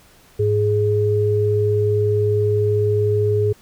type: tone pair together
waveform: sine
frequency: 104.5 / 418 Hz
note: G#2 / G#4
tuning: +11 / +11 cents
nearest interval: 2 octaves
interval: 2400 cents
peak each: -18 / -17 dBFS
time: 0.39-3.53 s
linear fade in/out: 10 ms
effects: pink hiss -51 dBFS RMS until 3.61 s